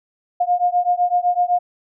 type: beating tone pair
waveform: sine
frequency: 708 / 715.9 Hz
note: F5 / F5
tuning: +23 / +43 cents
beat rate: 7.9 Hz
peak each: -18 dBFS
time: 0.4-1.59 s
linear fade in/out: 10 ms
effects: none